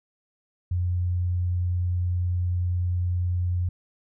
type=tone; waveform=sine; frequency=89 Hz; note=F2; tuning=33 cents sharp; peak=-22 dBFS; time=0.71-3.69 s; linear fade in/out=5 ms; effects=none